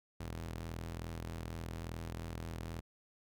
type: ring-modulated tone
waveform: sawtooth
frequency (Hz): 82.41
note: E2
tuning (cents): 0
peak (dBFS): -34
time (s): 0.2-2.81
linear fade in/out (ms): 5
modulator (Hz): 21.7
effects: none